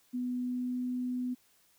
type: tone with pitch glide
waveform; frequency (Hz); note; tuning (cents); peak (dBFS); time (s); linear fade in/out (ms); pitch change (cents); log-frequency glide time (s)
sine; 248.3 to 250; B3 to B3; +9 to +21; -31; 0.13-1.35; 20; +12; 0.36-0.9
effects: white hiss -67 dBFS RMS until 1.78 s